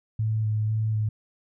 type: tone with vibrato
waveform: sine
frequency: 108.6 Hz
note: A2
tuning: 22 cents flat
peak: -22 dBFS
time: 0.19-1.09 s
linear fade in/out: 5 ms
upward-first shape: square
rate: 2 Hz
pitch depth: 15 cents each way
effects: none